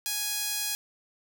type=tone with high-pass filter; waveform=sawtooth; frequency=830 Hz; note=G#5; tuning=1 cent flat; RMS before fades=-31 dBFS; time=0.06-0.75 s; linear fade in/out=0 ms; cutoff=4200 Hz; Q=0.58; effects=8-bit